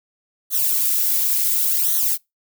violet noise with flanger, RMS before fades -19 dBFS, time 0.5-2.18 s, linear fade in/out 50 ms, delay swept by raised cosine 0.39 to 3.49 ms, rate 0.7 Hz, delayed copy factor -0.95, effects noise-tail reverb RT60 0.2 s tail -25 dB re dry

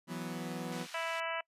sawtooth chord, E suspended second, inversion none, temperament equal, 164.81 / 185 / 246.9 Hz, E3 / F#3 / B3, 0 / 0 / 0 cents, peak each -38 dBFS, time 0.07-0.87 s, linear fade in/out 50 ms
pink band-pass noise, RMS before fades -50 dBFS, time 0.72-1.2 s, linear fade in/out 0 ms, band 1800 to 7200 Hz, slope 12 dB/octave
harmonic tone, 329.6 Hz, E4, in tune, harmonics 2 / 3 / 4 / 5 / 6 / 7 / 8 / 9, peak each -39 / -41 / -42 / -43 / -44 / -44 / -45 / -46 dBFS, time 0.94-1.41 s, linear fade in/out 5 ms
effects noise-tail reverb RT60 0.1 s tail -25 dB re dry + resampled to 32000 Hz

